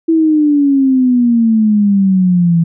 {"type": "exponential sweep", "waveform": "sine", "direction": "down", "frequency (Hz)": [329.6, 164.81], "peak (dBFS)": -7, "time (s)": [0.08, 2.64], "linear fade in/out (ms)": 10, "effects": []}